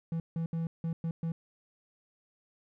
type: tone bursts at uneven times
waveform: triangle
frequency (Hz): 164.8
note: E3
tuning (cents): 0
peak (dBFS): -28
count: 6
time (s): 0.12-0.2 / 0.36-0.46 / 0.53-0.67 / 0.84-0.93 / 1.04-1.11 / 1.23-1.32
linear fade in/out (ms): 2
effects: none